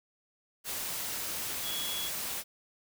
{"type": "tone in noise", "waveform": "sine", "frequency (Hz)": 3359, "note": "G#7", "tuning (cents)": 19, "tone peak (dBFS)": -36, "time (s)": [1.62, 2.11], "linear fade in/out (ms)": 50, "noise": "white", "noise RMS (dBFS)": -36, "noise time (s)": [0.64, 2.44], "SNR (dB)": -3, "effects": []}